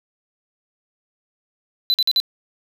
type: tone bursts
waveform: triangle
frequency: 4006 Hz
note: B7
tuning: 24 cents sharp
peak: -13 dBFS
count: 4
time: 1.9-2.201 s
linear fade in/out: 0 ms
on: 40 ms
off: 47 ms
effects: none